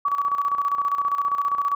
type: tone with tremolo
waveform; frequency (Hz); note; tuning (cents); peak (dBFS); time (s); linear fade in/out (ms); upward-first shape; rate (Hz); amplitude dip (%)
sine; 1138; C#6; +45; -18; 0.05-1.75; 5; square; 15; 60
effects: none